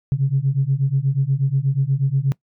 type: beating tone pair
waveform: sine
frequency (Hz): 132.1 / 140.4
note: C3 / C#3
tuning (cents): +17 / +22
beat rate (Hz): 8.3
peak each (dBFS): -19 / -18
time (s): 0.12-2.32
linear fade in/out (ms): 0
effects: noise-tail reverb RT60 0.1 s tail -22 dB re dry + tanh soft clip ceiling -8 dBFS